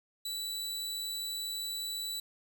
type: tone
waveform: sawtooth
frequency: 3951 Hz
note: B7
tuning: in tune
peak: -32 dBFS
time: 0.25-2.2 s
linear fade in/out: 5 ms
effects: none